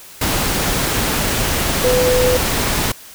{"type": "tone in noise", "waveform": "sine", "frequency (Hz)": 501, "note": "B4", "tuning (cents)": 25, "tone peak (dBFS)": -13, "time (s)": [1.84, 2.37], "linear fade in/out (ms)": 5, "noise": "pink", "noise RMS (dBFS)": -18, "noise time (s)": [0.21, 2.92], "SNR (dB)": 2, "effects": ["white hiss -39 dBFS RMS until 3.14 s"]}